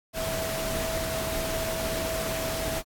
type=tone in noise; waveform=sine; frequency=650 Hz; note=E5; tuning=24 cents flat; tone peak=-31 dBFS; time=0.13-2.83 s; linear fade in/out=50 ms; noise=pink; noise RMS=-32 dBFS; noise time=0.13-2.83 s; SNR=-2 dB; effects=AAC 64 kbps